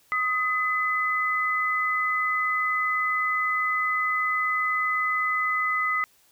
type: tone pair together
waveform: sine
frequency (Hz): 1252.5 / 2013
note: D#6 / B6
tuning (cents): +11 / +33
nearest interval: minor sixth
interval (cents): 822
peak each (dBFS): -25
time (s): 0.12-6.04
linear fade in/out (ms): 0
effects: white hiss -61 dBFS RMS until 6.31 s